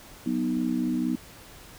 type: chord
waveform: sine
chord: B major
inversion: second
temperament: equal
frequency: 185 / 246.9 / 311.1 Hz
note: F#3 / B3 / D#4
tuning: 0 / 0 / 0 cents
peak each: -32 / -26 / -29 dBFS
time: 0.26-1.16 s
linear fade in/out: 5 ms
effects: pink hiss -48 dBFS RMS until 1.78 s